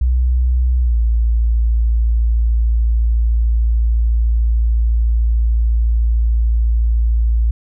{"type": "tone with pitch glide", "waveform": "sine", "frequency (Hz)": [62, 56.85], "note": ["B1", "A#1"], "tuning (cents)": [7, -43], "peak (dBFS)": -11, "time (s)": [0.01, 7.51], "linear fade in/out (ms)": 5, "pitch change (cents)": -150, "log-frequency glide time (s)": [0.8, 0.97], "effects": []}